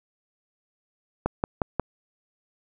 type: click train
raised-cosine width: 1 ms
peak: -9 dBFS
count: 4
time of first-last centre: 1.26-1.797 s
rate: 5.59 Hz
effects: none